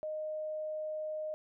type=tone; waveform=sine; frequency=618 Hz; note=D#5; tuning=12 cents flat; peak=-35 dBFS; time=0.03-1.34 s; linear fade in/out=0 ms; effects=none